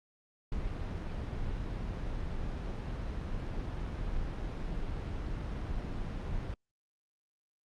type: noise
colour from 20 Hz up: brown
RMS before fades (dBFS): -36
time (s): 0.52-6.54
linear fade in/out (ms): 2
effects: low-pass 5000 Hz 12 dB/octave + Opus 48 kbps